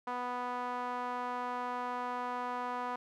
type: tone with band-pass filter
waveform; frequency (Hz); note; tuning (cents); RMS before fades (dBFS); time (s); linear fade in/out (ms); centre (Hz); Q
sawtooth; 246.9; B3; 0; -37; 0.07-2.96; 5; 1000; 2.6
effects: none